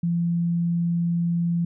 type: tone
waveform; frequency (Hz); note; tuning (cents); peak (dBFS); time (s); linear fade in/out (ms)
sine; 170.7; F3; -39; -20; 0.03-1.65; 5
effects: none